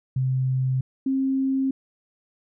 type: tone pair in turn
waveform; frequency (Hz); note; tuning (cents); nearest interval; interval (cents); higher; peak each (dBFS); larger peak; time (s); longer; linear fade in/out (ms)
sine; 130.3 / 267.2; C3 / C4; -7 / +36; octave; 1243; second; -20; neither; 0.16-0.81 / 1.06-1.71; neither; 5
effects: none